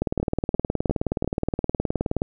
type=two click trains; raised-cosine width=2 ms; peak=-13 / -9 dBFS; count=4 / 43; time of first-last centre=0.2-1.245 / 0.02-2.219 s; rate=2.87 / 19.1 Hz; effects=none